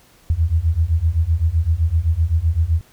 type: beating tone pair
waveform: sine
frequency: 77.78 / 85.58 Hz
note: D#2 / F2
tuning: 0 / -35 cents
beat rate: 7.8 Hz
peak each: -18 / -17 dBFS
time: 0.3-2.81 s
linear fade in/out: 0 ms
effects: pink hiss -52 dBFS RMS until 2.92 s